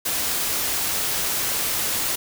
white noise, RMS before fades -24 dBFS, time 0.05-2.16 s, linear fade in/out 10 ms, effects none

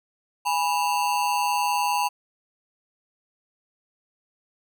square ring-modulated tone, 905 Hz, A5, 48 cents sharp, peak -19 dBFS, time 0.45-2.09 s, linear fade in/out 20 ms, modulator 79.8 Hz, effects none

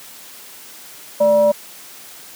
sine tone with frequency modulation, 587.3 Hz, D5, in tune, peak -10 dBFS, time 1.2-1.52 s, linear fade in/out 10 ms, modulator 370 Hz, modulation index 0.41, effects white hiss -39 dBFS RMS until 2.35 s + high-pass 150 Hz 12 dB/octave

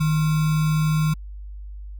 sine tone with sample-and-hold, 155.56 Hz, D#3, in tune, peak -17 dBFS, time 0-1.14 s, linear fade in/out 10 ms, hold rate 1225 Hz, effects added 50 Hz sine -33 dBFS peak until 1.99 s

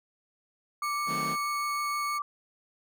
sawtooth tone, 2214 Hz, C#7, 3 cents flat, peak -31 dBFS, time 0.82-2.19 s, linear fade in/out 20 ms
sine tone with vibrato, 1174.7 Hz, D6, in tune, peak -29 dBFS, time 0.82-2.22 s, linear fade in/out 2 ms, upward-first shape sine, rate 6.3 Hz, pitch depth 13 cents each way
sawtooth chord, D# diminished seventh, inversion none, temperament equal, 155.56 / 185 / 220 / 261.6 Hz, D#3 / F#3 / A3 / C4, 0 / 0 / 0 / 0 cents, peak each -35 / -38 / -36 / -38 dBFS, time 1.06-1.37 s, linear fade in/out 50 ms
effects none

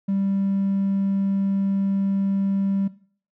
triangle tone, 196 Hz, G3, in tune, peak -17 dBFS, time 0.08-2.88 s, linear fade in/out 10 ms, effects noise-tail reverb RT60 0.5 s tail -20 dB re dry + tanh soft clip ceiling -14 dBFS

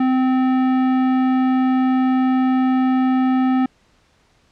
sine tone with tanh clipping, 258.6 Hz, C4, 20 cents flat, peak -16 dBFS, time 0-3.66 s, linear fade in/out 5 ms, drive 15 dB, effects pink hiss -58 dBFS RMS until 4.51 s + low-pass 6000 Hz 12 dB/octave

